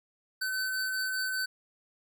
square tone pair together, 1523 / 4564 Hz, F#6 / C#8, +50 / +50 cents, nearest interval octave + perfect fifth, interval 1900 cents, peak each -31 / -39 dBFS, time 0.41-1.46 s, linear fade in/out 10 ms, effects none

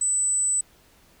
sine tone, 8000 Hz, B8, 21 cents sharp, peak -20 dBFS, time 0.01-0.61 s, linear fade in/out 5 ms, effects pink hiss -57 dBFS RMS until 1.2 s

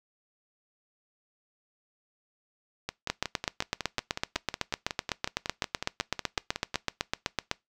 two click trains, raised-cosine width 0.2 ms, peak -14 / -9 dBFS, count 22 / 36, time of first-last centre 2.89-6.743 / 3.1-7.514 s, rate 5.45 / 7.93 Hz, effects noise-tail reverb RT60 0.2 s tail -23 dB re dry

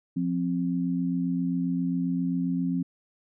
sine tone pair together, 175.6 / 263.1 Hz, F3 / C4, +10 / +10 cents, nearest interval perfect fifth, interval 700 cents, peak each -27 dBFS, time 0.16-2.83 s, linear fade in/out 10 ms, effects none

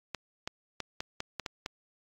clicks, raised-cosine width 0.2 ms, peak -17 dBFS, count 8, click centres 0.147 / 0.475 / 0.803 / 1.005 / 1.204 / 1.397 / 1.462 / 1.661 s, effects AAC 48 kbps

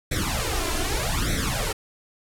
pink noise with flanger, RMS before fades -25 dBFS, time 0.11-1.73 s, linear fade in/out 10 ms, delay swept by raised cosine 0.51 to 3.01 ms, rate 0.82 Hz, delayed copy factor +0.95, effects low-pass 12000 Hz 12 dB/octave

